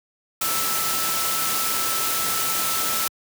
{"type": "tone in noise", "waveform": "sine", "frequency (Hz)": 1318.5, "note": "E6", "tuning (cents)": 0, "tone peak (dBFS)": -29, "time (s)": [0.41, 3.08], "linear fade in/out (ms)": 5, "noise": "white", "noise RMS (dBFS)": -24, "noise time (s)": [0.41, 3.08], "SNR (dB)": -8, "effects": ["high-pass 100 Hz 12 dB/octave"]}